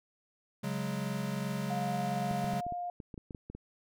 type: chord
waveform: square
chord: C# suspended fourth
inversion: none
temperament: equal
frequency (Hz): 138.59 / 185 / 207.7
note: C#3 / F#3 / G#3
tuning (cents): 0 / 0 / 0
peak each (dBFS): -38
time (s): 0.63-2.61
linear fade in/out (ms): 10
type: tone with pitch glide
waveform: sine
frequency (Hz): 711 to 706.5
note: F5 to F5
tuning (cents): +31 to +20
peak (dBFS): -34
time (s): 1.7-2.9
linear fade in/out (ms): 2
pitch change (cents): -11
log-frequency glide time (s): 2.01-2.56
type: clicks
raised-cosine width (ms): 3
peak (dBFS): -30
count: 12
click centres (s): 2.312 / 2.444 / 2.534 / 2.666 / 2.723 / 3.002 / 3.142 / 3.178 / 3.308 / 3.348 / 3.5 / 3.55
effects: none

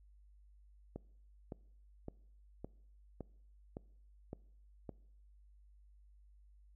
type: click train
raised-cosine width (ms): 2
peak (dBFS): -30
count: 8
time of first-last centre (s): 0.96-4.893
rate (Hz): 1.78
effects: noise-tail reverb RT60 0.7 s tail -23 dB re dry + added 50 Hz sine -60 dBFS peak until 6.75 s

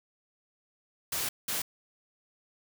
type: noise bursts at uneven times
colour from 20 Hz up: white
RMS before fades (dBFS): -32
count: 2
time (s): 1.12-1.29 / 1.48-1.62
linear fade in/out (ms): 5
effects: none

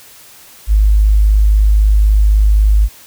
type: tone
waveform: sine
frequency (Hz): 51.91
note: G#1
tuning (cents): 0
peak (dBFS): -6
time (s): 0.67-2.89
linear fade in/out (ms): 50
effects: white hiss -40 dBFS RMS until 3.06 s

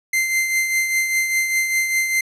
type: tone with tremolo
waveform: 45% pulse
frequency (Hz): 2082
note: C7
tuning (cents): -9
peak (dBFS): -15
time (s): 0.13-2.21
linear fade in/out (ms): 5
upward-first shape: triangle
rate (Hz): 5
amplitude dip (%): 55
effects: resampled to 32000 Hz

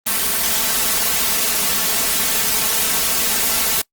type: noise with comb filter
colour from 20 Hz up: white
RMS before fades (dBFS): -18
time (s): 0.06-3.82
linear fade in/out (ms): 10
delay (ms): 4.5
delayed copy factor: +0.65
effects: noise-tail reverb RT60 0.1 s tail -24 dB re dry + Opus 24 kbps

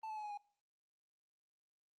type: tone with pitch steps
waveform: triangle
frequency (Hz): 880 / 864.9 / 850 / 835.4 / 821.1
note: A5 / A5 / G#5 / G#5 / G#5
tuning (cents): 0 / -30 / +40 / +10 / -20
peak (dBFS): -40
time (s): 0.03-0.375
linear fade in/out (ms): 5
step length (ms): 69
effects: noise-tail reverb RT60 0.4 s tail -22 dB re dry + Opus 24 kbps

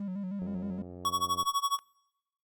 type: tone with vibrato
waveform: triangle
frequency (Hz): 192.2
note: G3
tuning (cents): -34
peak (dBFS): -31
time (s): 0-0.82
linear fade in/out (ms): 2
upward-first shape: square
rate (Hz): 6.4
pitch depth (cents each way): 77
type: click train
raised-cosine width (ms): 2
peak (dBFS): -32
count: 91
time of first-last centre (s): 0.42-1.428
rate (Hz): 89.3
type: tone with tremolo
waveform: square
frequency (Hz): 1120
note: C#6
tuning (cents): +18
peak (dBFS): -25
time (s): 1.05-1.79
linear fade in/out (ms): 0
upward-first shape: sine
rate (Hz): 12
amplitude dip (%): 95
effects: noise-tail reverb RT60 0.9 s tail -26 dB re dry + Opus 32 kbps

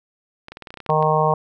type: clicks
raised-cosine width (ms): 0.3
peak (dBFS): -20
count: 12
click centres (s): 0.484 / 0.52 / 0.571 / 0.623 / 0.672 / 0.705 / 0.741 / 0.773 / 0.803 / 0.863 / 0.901 / 1.026
type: harmonic tone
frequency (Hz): 154.9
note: D#3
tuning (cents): -7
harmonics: 1 / 3 / 4 / 5 / 6 / 7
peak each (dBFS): -22 / -22 / -22 / -22 / -22 / -22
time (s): 0.89-1.34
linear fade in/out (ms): 2
effects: none

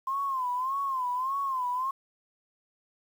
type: tone with vibrato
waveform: sine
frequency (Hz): 1046.5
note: C6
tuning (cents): 0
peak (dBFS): -27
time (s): 0.07-1.91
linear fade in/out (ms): 5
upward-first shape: sine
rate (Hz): 1.7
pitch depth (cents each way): 110
effects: 9-bit

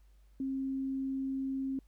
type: tone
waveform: sine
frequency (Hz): 267.8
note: C4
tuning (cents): +40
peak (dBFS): -32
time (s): 0.4-1.79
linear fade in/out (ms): 2
effects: added 50 Hz sine -58 dBFS peak until 1.87 s + pink hiss -75 dBFS RMS until 1.87 s

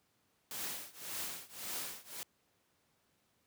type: noise with tremolo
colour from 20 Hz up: white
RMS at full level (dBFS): -39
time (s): 0.51-2.23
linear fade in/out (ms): 0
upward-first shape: triangle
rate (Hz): 1.8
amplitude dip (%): 95
effects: pink hiss -75 dBFS RMS until 3.46 s + high-pass 100 Hz 12 dB/octave

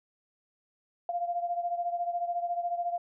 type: beating tone pair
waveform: sine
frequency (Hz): 694 / 708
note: F5 / F5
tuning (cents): -11 / +23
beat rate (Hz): 14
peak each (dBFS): -30 / -35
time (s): 1.09-2.98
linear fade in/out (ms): 2
effects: none

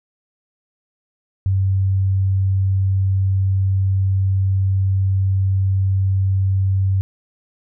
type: tone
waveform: sine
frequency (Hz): 96.1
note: G2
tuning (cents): -34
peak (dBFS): -14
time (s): 1.46-7.01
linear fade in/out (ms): 0
effects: none

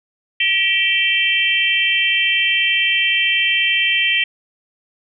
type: tone cluster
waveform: sine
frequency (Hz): 1930 / 2339 / 2683 / 3134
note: B6 / D7 / E7 / G7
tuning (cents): -40 / -8 / +30 / -1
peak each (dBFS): -21 / -19 / -20 / -18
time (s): 0.4-4.24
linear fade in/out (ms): 5
effects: none

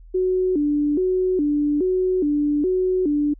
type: tone with vibrato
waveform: sine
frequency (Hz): 329.6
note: E4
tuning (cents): 0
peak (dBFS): -17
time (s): 0.14-3.34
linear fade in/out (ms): 10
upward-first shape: square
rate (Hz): 1.2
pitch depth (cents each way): 200
effects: added 41 Hz sine -41 dBFS peak until 3.39 s

